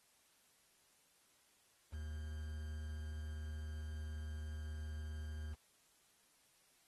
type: tone with quantisation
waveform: triangle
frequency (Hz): 76.6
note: D#2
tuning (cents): -27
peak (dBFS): -40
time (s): 1.92-5.55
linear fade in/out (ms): 20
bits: 10
effects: white hiss -72 dBFS RMS until 6.87 s + AAC 32 kbps